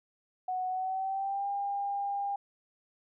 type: tone with pitch glide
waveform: sine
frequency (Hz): 740 to 802.3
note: F#5 to G5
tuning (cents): 0 to +40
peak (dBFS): -30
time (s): 0.48-2.36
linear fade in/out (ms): 5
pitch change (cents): +140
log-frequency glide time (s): 0.68-1.48
effects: none